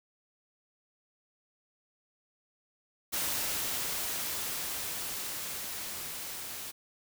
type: noise with level ramp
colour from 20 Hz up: white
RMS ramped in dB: -32 to -41 dBFS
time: 3.12-6.72 s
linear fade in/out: 20 ms
effects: none